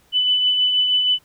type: tone with tremolo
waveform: sine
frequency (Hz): 2995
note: F#7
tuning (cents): +20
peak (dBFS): -13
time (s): 0.12-1.19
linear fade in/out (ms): 50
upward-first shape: triangle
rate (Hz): 6.3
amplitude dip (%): 40
effects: pink hiss -57 dBFS RMS until 1.24 s

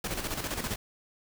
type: noise with tremolo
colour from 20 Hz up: pink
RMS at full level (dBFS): -32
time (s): 0.04-0.76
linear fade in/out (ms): 5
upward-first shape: square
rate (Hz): 15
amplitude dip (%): 55
effects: none

